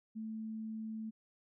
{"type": "tone", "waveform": "sine", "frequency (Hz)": 220, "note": "A3", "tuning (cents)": 0, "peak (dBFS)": -39, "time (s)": [0.15, 1.11], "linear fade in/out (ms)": 20, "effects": []}